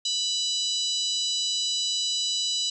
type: harmonic tone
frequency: 987.8 Hz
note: B5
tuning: in tune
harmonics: 3 / 4 / 5 / 6 / 7 / 8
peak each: -31 / -27 / -33 / -36 / -36 / -37 dBFS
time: 0.05-2.7 s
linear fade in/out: 5 ms
effects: none